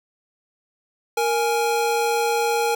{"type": "tone pair together", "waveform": "square", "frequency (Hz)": [466.2, 830.7], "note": ["A#4", "G#5"], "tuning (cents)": [0, 0], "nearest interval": "minor seventh", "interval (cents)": 1000, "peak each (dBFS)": [-22, -23], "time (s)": [1.17, 2.75], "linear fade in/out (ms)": 5, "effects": []}